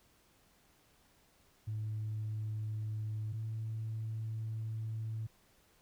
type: tone pair in turn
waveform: sine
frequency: 108 / 110.72 Hz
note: A2 / A2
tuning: -32 / +11 cents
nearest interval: unison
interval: 43 cents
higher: second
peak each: -34 / -35 dBFS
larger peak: first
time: 1.67-3.33 / 3.33-5.27 s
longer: second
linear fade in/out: 10 ms
effects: tanh soft clip ceiling -32 dBFS + pink hiss -68 dBFS RMS until 5.81 s